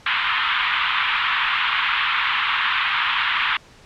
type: band-pass noise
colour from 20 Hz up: pink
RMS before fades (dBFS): -21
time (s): 0.06-3.57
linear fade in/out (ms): 5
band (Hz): 1000 to 3500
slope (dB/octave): 48
effects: pink hiss -48 dBFS RMS until 3.85 s + low-pass 6000 Hz 12 dB/octave